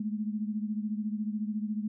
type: beating tone pair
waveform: sine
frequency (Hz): 209.8 / 223.8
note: G#3 / A3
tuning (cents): +18 / +30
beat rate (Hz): 14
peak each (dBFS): -31 / -36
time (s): 0-1.88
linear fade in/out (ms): 5
effects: none